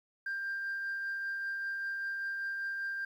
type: tone with tremolo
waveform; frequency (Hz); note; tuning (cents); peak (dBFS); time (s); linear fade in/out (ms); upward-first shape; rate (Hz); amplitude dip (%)
sine; 1589; G6; +23; -31; 0.26-3.05; 5; triangle; 5.1; 30
effects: tanh soft clip ceiling -31 dBFS + 11-bit